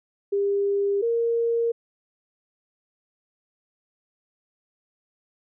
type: tone pair in turn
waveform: sine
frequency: 400.8 / 465 Hz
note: G4 / A#4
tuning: +38 / -4 cents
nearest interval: minor third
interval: 258 cents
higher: second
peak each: -20 dBFS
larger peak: neither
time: 0.32-1.02 / 1.02-1.72 s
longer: neither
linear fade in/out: 10 ms
effects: none